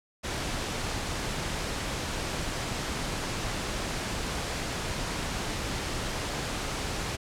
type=noise; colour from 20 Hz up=pink; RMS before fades=-32 dBFS; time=0.23-7.17 s; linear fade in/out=20 ms; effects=low-pass 8000 Hz 12 dB/octave